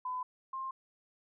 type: tone pair in turn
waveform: sine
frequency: 1008 / 1058.7 Hz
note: B5 / C6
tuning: +35 / +20 cents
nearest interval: minor second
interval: 85 cents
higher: second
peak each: -34 / -36 dBFS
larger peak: first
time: 0.05-0.23 / 0.53-0.71 s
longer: neither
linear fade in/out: 5 ms
effects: none